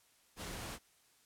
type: noise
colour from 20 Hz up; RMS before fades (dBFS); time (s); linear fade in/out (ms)
pink; -44; 0.36-0.79; 50
effects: white hiss -69 dBFS RMS until 1.25 s + low-pass 12000 Hz 12 dB/octave